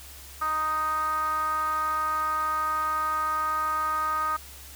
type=tone with band-pass filter; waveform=10% pulse; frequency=311.1 Hz; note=D#4; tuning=in tune; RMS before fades=-27 dBFS; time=0.41-4.37 s; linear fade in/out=10 ms; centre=1200 Hz; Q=8.3; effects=added 68 Hz sine -47 dBFS peak until 4.75 s + white hiss -46 dBFS RMS until 4.75 s